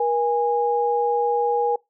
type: tone pair together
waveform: sine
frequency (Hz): 477.2 / 823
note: A#4 / G#5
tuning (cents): +41 / -16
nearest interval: major sixth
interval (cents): 943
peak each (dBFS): -21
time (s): 0-1.76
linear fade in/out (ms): 5
effects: noise-tail reverb RT60 0.2 s tail -25 dB re dry